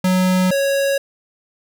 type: tone pair in turn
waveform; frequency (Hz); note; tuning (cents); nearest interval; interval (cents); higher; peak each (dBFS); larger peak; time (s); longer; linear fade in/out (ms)
square; 184.6 / 553.2; F#3 / C#5; -4 / -4; octave + perfect fifth; 1900; second; -14 / -16; first; 0.04-0.51 / 0.51-0.98; neither; 5
effects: none